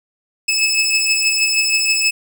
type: beating tone pair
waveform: 20% pulse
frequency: 2600 / 2606.3 Hz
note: E7 / E7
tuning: -24 / -20 cents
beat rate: 6.3 Hz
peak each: -11 / -15 dBFS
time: 0.48-2.11 s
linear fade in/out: 10 ms
effects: none